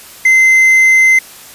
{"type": "tone", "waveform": "triangle", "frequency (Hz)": 2067, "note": "C7", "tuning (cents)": -22, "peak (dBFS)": -3, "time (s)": [0.25, 1.19], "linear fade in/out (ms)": 5, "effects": ["white hiss -35 dBFS RMS until 1.54 s", "resampled to 32000 Hz"]}